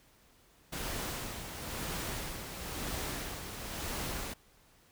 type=noise with tremolo; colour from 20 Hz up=pink; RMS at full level=-37 dBFS; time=0.72-4.34 s; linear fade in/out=10 ms; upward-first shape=sine; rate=0.99 Hz; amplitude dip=50%; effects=pink hiss -64 dBFS RMS until 4.91 s